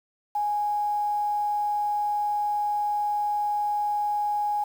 sine tone with quantisation, 830.6 Hz, G#5, in tune, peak -23 dBFS, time 0.35-4.64 s, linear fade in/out 5 ms, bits 8, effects none

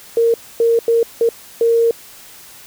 sine tone bursts at uneven times, 462.6 Hz, A#4, 13 cents flat, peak -10 dBFS, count 5, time 0.17-0.34 / 0.6-0.79 / 0.88-1.03 / 1.21-1.29 / 1.61-1.91 s, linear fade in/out 2 ms, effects white hiss -40 dBFS RMS until 2.66 s

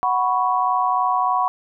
sine chord, F# suspended fourth, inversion none, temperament just, 740 / 986.7 / 1110 Hz, F#5 / B5 / C#6, 0 / -2 / +2 cents, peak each -21 dBFS, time 0.03-1.48 s, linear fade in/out 0 ms, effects none

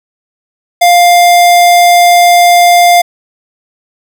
square tone, 701 Hz, F5, 6 cents sharp, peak -3 dBFS, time 0.81-3.02 s, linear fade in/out 10 ms, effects none

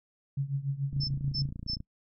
sine tone with tremolo, 138.59 Hz, C#3, in tune, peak -25 dBFS, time 0.37-1.51 s, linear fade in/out 5 ms, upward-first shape triangle, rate 6.9 Hz, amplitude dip 90%
click train, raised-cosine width 5 ms, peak -27 dBFS, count 26, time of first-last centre 0.93-1.804 s, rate 28.6 Hz
sine tone bursts, 5280 Hz, E8, 2 cents sharp, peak -30 dBFS, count 3, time 1-1.761 s, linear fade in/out 20 ms, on 87 ms, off 250 ms
effects noise-tail reverb RT60 0.1 s tail -25 dB re dry

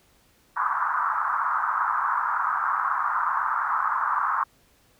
pink band-pass noise, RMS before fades -25 dBFS, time 0.56-4.44 s, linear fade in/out 10 ms, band 970 to 1400 Hz, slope 48 dB/octave, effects pink hiss -61 dBFS RMS until 4.99 s

